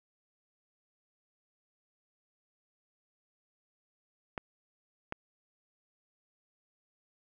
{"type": "clicks", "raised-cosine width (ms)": 0.5, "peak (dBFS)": -20, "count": 2, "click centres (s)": [4.378, 5.124], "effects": []}